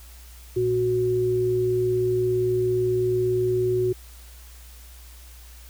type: tone pair together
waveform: sine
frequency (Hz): 116.9 / 368.4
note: A#2 / F#4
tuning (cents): +5 / -7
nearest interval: octave + minor sixth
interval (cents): 1988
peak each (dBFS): -28 / -20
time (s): 0.56-3.93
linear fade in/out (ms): 10
effects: added 60 Hz sine -43 dBFS peak until 5.69 s + white hiss -50 dBFS RMS until 5.69 s